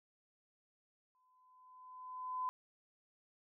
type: tone with exponential growth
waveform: sine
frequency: 1014 Hz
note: B5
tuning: 45 cents sharp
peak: -34 dBFS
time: 1.15-2.49 s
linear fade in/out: 0 ms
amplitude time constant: 290 ms
effects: none